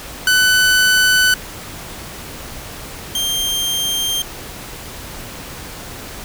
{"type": "tone pair in turn", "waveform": "sawtooth", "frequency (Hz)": [1500, 3178], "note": ["F#6", "G7"], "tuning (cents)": [23, 23], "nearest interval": "octave + minor second", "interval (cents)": 1300, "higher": "second", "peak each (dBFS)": [-7, -14], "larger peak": "first", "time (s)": [[0.27, 1.34], [3.15, 4.22]], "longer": "neither", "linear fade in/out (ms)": 2, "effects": ["pink hiss -32 dBFS RMS until 6.24 s"]}